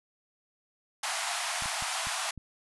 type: band-pass noise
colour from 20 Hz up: pink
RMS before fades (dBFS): -33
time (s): 1.03-2.31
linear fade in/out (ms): 5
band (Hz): 650 to 11000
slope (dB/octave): 96
type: clicks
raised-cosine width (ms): 5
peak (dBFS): -31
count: 5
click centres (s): 1.623 / 1.658 / 1.824 / 2.071 / 2.377
effects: none